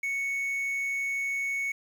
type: tone with quantisation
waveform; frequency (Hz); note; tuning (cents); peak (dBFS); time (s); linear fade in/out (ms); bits
triangle; 2217; C#7; 0; -26; 0.03-1.72; 5; 9
effects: none